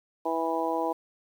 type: harmonic tone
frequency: 163.9 Hz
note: E3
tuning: 10 cents flat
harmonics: 2 / 3 / 4 / 5 / 6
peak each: -32 / -32 / -32 / -32 / -32 dBFS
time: 0.25-0.93 s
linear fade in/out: 10 ms
effects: 9-bit